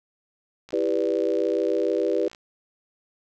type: click train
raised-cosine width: 0.2 ms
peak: -27 dBFS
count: 101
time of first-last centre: 0.69-2.348 s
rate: 60.3 Hz
type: chord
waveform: sine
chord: E minor seventh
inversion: none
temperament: equal with one note detuned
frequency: 329.6 / 396.3 / 493.9 / 587.3 Hz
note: E4 / G4 / B4 / D5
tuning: 0 / +19 / 0 / 0 cents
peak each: -27 / -25 / -25 / -29 dBFS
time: 0.73-2.28 s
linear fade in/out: 2 ms
effects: none